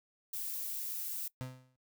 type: noise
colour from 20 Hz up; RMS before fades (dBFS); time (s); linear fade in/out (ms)
violet; -39; 0.33-1.28; 5
type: tone with exponential decay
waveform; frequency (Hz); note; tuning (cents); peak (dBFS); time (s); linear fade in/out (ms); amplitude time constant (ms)
35% pulse; 128.5; C3; -31; -34; 1.41-1.76; 0; 76
effects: noise-tail reverb RT60 0.1 s tail -21 dB re dry